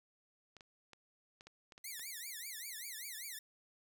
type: clicks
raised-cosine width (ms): 0.2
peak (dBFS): -37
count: 8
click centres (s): 0.567 / 0.608 / 0.933 / 1.409 / 1.47 / 1.722 / 1.779 / 1.995
type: tone with vibrato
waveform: 5% pulse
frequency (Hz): 2002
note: B6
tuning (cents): +23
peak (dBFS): -34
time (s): 1.84-3.39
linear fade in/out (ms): 5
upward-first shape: triangle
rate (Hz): 5.1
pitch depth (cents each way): 300
effects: none